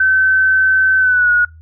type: tone with pitch glide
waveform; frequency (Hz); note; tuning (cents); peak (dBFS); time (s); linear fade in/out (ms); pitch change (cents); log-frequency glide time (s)
sine; 1533 to 1451.1; G6 to F#6; -39 to -34; -9; 0-1.45; 5; -95; 0.98-1.31
effects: noise-tail reverb RT60 0.2 s tail -24 dB re dry + added 80 Hz sine -37 dBFS peak until 1.61 s